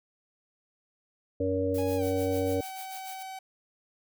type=harmonic tone; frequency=94.2 Hz; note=F#2; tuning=32 cents sharp; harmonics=1 / 3 / 5 / 6; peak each=-33 / -31 / -29 / -32 dBFS; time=1.4-2.61 s; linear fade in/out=5 ms
type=noise with tremolo; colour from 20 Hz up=blue; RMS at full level=-43 dBFS; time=1.74-3.23 s; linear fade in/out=5 ms; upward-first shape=sine; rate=6.8 Hz; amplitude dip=80%
type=tone with pitch glide; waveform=45% pulse; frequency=830.6 to 761.7 Hz; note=G#5 to G5; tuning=0 to -50 cents; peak=-38 dBFS; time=1.78-3.39 s; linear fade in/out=5 ms; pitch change=-150 cents; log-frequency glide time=1.97-2.03 s
effects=none